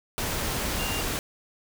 sine tone in noise, 2794 Hz, F7, in tune, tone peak -34 dBFS, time 0.79-1.01 s, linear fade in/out 0 ms, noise pink, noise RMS -29 dBFS, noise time 0.18-1.19 s, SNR -8 dB, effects none

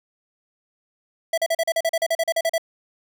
square tone bursts, 659.3 Hz, E5, in tune, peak -19 dBFS, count 15, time 1.33-2.581 s, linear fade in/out 5 ms, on 47 ms, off 39 ms, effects none

